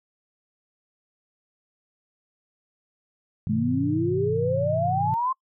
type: chord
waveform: sine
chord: Ab augmented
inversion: none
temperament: just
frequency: 103.83 / 129.78 / 162.23 Hz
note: Ab2 / C3 / E3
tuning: 0 / -14 / -27 cents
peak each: -30 dBFS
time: 3.47-5.14 s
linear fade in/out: 0 ms
type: exponential sweep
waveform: sine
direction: up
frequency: 207.7 to 1064 Hz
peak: -22 dBFS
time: 3.49-5.33 s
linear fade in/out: 10 ms
effects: noise-tail reverb RT60 0.1 s tail -24 dB re dry